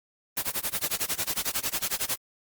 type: noise with tremolo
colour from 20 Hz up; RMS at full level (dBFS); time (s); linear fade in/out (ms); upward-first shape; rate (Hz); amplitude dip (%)
white; -26; 0.37-2.16; 2; sine; 11; 95
effects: Opus 24 kbps